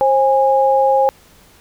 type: tone pair together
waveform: sine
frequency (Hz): 533.2 / 822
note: C5 / G#5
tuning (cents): +33 / -18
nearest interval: perfect fifth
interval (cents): 749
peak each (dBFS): -13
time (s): 0.01-1.09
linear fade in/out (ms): 0
effects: pink hiss -48 dBFS RMS until 1.6 s